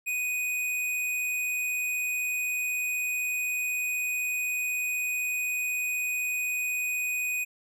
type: tone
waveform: square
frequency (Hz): 2489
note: D#7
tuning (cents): 0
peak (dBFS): -28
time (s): 0.06-7.45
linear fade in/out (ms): 20
effects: none

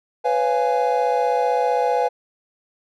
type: chord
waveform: triangle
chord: C# dominant seventh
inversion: third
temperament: just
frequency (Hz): 498.9 / 554.4 / 693 / 831.5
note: B4 / C#5 / E#5 / G#5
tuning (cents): +17 / 0 / -14 / +2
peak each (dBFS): -19 / -25 / -22 / -19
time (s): 0.24-2.09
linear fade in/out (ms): 20
effects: none

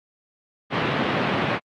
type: band-pass noise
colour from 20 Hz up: pink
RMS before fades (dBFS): -23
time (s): 0.7-1.6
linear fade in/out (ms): 50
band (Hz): 130 to 3200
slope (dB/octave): 24
effects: Opus 48 kbps

